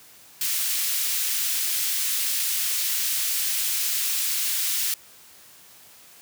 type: high-pass noise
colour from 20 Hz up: white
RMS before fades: -25 dBFS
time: 0.41-4.94 s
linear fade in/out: 2 ms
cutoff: 2300 Hz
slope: 12 dB/octave
effects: white hiss -50 dBFS RMS until 6.21 s + high-pass 60 Hz 12 dB/octave